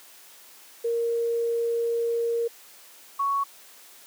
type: tone pair in turn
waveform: sine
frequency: 466.2 / 1113.6 Hz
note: A#4 / C#6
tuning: 0 / +8 cents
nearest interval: octave + minor third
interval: 1508 cents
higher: second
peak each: -22 dBFS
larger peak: neither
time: 0.84-2.48 / 3.19-3.44 s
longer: first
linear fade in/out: 10 ms
effects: white hiss -50 dBFS RMS until 4.06 s + high-pass 300 Hz 12 dB/octave